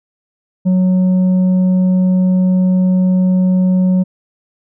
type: tone with tanh clipping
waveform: triangle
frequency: 184.4 Hz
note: F#3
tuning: 6 cents flat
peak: -10 dBFS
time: 0.65-4.04 s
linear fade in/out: 20 ms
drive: 9 dB
effects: none